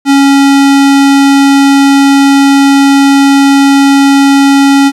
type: tone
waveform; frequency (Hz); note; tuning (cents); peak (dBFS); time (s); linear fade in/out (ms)
square; 277.2; C#4; 0; -3; 0.05-4.92; 50
effects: low-pass 9000 Hz 12 dB/octave + 7-bit